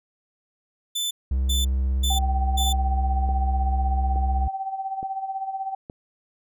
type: tone bursts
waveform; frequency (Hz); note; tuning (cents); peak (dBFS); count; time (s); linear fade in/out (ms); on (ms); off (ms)
sawtooth; 3520; A7; 0; -21; 4; 0.95-2.73; 10; 160; 380
type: tone with vibrato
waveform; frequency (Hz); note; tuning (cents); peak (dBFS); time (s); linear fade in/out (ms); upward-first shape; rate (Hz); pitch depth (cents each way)
triangle; 65.41; C2; 0; -18; 1.31-4.48; 5; sine; 17; 24
type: tone with tremolo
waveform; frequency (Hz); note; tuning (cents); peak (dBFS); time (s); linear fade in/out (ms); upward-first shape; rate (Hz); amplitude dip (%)
sine; 773; G5; -24; -24; 2.1-5.75; 5; sine; 16; 65
type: click train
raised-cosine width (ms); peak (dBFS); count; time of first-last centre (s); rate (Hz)
2; -23; 4; 3.29-5.899; 1.15
effects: none